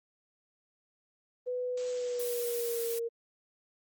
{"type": "tone with pitch glide", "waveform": "sine", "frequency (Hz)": [497.8, 464.5], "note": ["B4", "A#4"], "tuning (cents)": [14, -6], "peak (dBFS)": -31, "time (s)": [1.46, 3.09], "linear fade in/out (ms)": 20, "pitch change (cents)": -120, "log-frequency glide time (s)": [1.89, 2.83]}
{"type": "noise", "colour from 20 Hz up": "blue", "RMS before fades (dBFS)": -39, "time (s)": [1.77, 2.99], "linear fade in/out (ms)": 5}
{"effects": ["Opus 24 kbps"]}